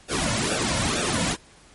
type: noise with flanger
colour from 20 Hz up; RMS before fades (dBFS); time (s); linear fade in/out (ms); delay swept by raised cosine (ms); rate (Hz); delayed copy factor
pink; -24; 0.08-1.37; 50; 0.96 to 2.56; 2.2; -1
effects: pink hiss -52 dBFS RMS until 1.74 s + MP3 48 kbps